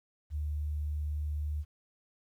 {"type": "tone", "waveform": "sine", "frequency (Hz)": 74.7, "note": "D2", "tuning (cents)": 30, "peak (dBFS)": -31, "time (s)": [0.3, 1.65], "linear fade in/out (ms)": 50, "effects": ["11-bit"]}